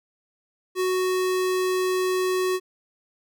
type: tone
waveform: square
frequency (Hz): 370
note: F#4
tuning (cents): 0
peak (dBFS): -22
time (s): 0.75-2.6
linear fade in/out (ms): 50
effects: none